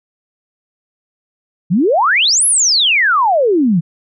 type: exponential two-way sweep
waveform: sine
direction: up then down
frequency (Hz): 155 to 11340 to 155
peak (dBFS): -9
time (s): 1.7-3.81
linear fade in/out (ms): 20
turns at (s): 2.46
effects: none